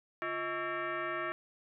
sine tone with frequency modulation, 349.2 Hz, F4, in tune, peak -33 dBFS, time 0.22-1.32 s, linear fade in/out 0 ms, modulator 491 Hz, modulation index 3.7, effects none

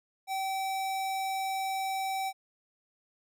square tone, 770 Hz, G5, 31 cents flat, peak -31 dBFS, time 0.27-2.33 s, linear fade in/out 50 ms, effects none

